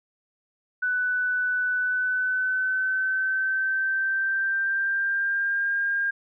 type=tone with pitch glide; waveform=sine; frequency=1493 to 1609.4 Hz; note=F#6 to G6; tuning=+15 to +45 cents; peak=-22 dBFS; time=0.82-6.11 s; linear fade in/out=10 ms; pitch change=+130 cents; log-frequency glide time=1.75-5.73 s; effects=none